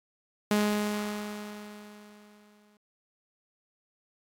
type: tone with exponential decay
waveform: sawtooth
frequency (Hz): 208.8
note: G#3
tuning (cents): +10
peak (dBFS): -18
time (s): 0.51-2.77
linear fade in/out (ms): 2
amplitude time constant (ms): 490
effects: AAC 48 kbps